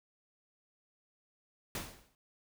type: noise with exponential decay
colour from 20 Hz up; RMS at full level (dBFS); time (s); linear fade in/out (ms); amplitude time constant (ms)
pink; -36; 1.75-2.15; 1; 85
effects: none